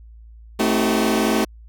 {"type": "chord", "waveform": "sawtooth", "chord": "A diminished seventh", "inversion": "none", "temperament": "just", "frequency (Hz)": [220, 264, 316.8, 380.2], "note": ["A3", "C4", "Eb4", "Gb4"], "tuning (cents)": [0, 16, 31, 47], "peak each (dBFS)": [-16, -20, -20, -19], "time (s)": [0.59, 1.45], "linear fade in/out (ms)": 10, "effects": ["added 56 Hz sine -40 dBFS peak until 1.68 s"]}